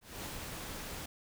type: noise with ADSR envelope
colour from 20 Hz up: pink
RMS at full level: -41 dBFS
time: 0.01-1.06 s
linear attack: 240 ms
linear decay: 39 ms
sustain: -2 dB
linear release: 6 ms
effects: none